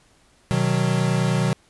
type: chord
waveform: square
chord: B major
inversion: none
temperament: equal with one note detuned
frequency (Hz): 125.7 / 155.56 / 185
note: B2 / D#3 / F#3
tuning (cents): +31 / 0 / 0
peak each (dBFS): -23 / -24 / -24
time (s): 0.51-1.53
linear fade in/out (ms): 0
effects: pink hiss -58 dBFS RMS until 1.69 s + resampled to 24000 Hz

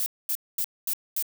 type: noise bursts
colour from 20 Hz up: violet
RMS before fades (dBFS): -27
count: 5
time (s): 0-1.225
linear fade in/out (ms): 0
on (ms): 61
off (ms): 230
effects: none

